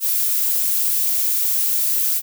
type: noise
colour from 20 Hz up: violet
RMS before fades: -19 dBFS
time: 0-2.22 s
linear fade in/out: 50 ms
effects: none